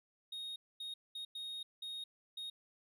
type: tone bursts at uneven times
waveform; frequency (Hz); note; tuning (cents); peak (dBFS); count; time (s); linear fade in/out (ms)
triangle; 3729; A#7; 0; -40; 6; 0.32-0.56 / 0.8-0.94 / 1.15-1.25 / 1.35-1.63 / 1.82-2.04 / 2.37-2.5; 5
effects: none